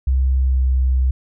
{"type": "tone with pitch glide", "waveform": "sine", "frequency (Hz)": [65.41, 64.47], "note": ["C2", "C2"], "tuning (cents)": [0, -25], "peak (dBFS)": -13, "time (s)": [0.07, 1.11], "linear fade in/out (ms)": 5, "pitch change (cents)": -25, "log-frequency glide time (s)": [0.37, 0.67], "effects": []}